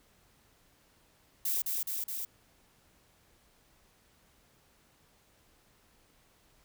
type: noise with echo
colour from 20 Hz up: violet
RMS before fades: -31 dBFS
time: 1.45-1.62 s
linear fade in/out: 5 ms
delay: 210 ms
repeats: 3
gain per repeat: -2 dB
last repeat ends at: 2.25 s
effects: pink hiss -66 dBFS RMS until 6.64 s